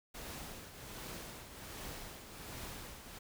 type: noise with tremolo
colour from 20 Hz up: pink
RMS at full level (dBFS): -45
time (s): 0.14-3.19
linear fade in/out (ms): 10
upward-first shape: triangle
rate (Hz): 1.3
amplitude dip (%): 60
effects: none